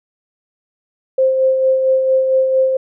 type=tone with tremolo; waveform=sine; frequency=525 Hz; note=C5; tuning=6 cents sharp; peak=-9 dBFS; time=1.18-2.77 s; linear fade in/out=5 ms; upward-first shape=sine; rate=4.4 Hz; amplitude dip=40%; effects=none